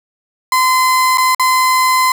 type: tone with dropouts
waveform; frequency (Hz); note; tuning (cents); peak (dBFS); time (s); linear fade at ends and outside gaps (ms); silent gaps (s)
35% pulse; 1027; C6; -33; -8; 0.52-2.12; 2; 1.174-1.181 / 1.348-1.396
effects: none